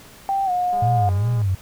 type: tone with pitch glide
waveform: sine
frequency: 784 to 718.9 Hz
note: G5 to F5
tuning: 0 to +50 cents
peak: -18 dBFS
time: 0.29-1.09 s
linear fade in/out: 0 ms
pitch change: -150 cents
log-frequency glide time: 0.45-0.51 s
type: click train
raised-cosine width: 1 ms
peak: -25 dBFS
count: 141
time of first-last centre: 0.73-1.416 s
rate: 204 Hz
type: tone with vibrato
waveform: sine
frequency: 106.3 Hz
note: G#2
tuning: 41 cents sharp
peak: -17 dBFS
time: 0.82-1.55 s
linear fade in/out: 5 ms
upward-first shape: sine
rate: 2.5 Hz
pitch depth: 220 cents each way
effects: pink hiss -45 dBFS RMS until 1.61 s